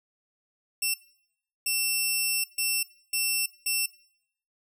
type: tone bursts at uneven times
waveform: 10% pulse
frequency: 2700 Hz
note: E7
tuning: 41 cents sharp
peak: -16 dBFS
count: 5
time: 0.82-0.94 / 1.66-2.44 / 2.58-2.83 / 3.13-3.46 / 3.66-3.86 s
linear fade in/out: 5 ms
effects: noise-tail reverb RT60 0.7 s tail -20 dB re dry